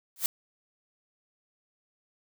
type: noise with exponential growth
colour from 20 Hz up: blue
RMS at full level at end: -21 dBFS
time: 0.16-0.26 s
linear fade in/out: 1 ms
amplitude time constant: 21 ms
effects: none